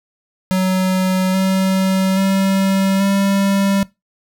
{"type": "tone with pitch steps", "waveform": "square", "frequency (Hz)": [186.6, 189.97, 193.4, 196.9], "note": ["F#3", "F#3", "G3", "G3"], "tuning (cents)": [15, 46, -23, 8], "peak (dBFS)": -14, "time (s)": [0.51, 3.83], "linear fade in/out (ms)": 0, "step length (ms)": 830, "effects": ["noise-tail reverb RT60 0.2 s tail -20 dB re dry"]}